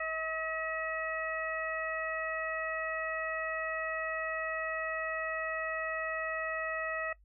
harmonic tone, 640 Hz, D#5, 49 cents sharp, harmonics 1 / 2 / 3 / 4, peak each -38 / -39 / -37 / -44 dBFS, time 0-7.13 s, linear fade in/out 5 ms, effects noise-tail reverb RT60 0.1 s tail -19 dB re dry + added 50 Hz sine -59 dBFS peak until 7.24 s

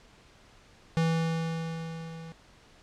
square tone with level ramp, 163.8 Hz, E3, 11 cents flat, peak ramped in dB -23 to -42 dBFS, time 0.97-2.32 s, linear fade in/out 0 ms, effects pink hiss -57 dBFS RMS until 2.82 s + low-pass 6000 Hz 12 dB/octave

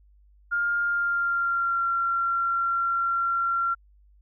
sine tone with pitch glide, 1408 to 1371.1 Hz, F6 to F6, +14 to -32 cents, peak -22 dBFS, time 0.51-3.75 s, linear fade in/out 20 ms, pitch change -46 cents, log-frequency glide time 0.81-1.86 s, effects added 50 Hz sine -54 dBFS peak until 4.21 s

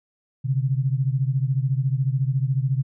sine beating tone pair, 129.3 / 143.3 Hz, C3 / D3, -20 / -42 cents, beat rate 14 Hz, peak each -21 / -24 dBFS, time 0.44-2.83 s, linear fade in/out 20 ms, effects none

